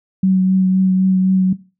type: tone with vibrato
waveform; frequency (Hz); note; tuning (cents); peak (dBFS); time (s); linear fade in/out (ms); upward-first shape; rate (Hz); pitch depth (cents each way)
sine; 187.7; F#3; +25; -10; 0.23-1.53; 5; triangle; 3.9; 16
effects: noise-tail reverb RT60 0.3 s tail -17 dB re dry